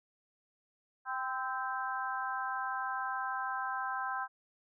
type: harmonic tone with a mistuned harmonic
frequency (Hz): 261.4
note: C4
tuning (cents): -1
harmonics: 3 / 4 / 5 / 6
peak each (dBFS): -39 / -38 / -40 / -39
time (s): 1.05-4.28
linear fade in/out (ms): 50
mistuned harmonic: 4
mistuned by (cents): -30
effects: none